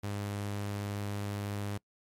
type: tone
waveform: sawtooth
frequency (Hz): 101.8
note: G#2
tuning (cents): -34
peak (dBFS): -30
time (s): 0.03-1.78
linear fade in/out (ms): 10
effects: noise-tail reverb RT60 0.1 s tail -24 dB re dry + MP3 64 kbps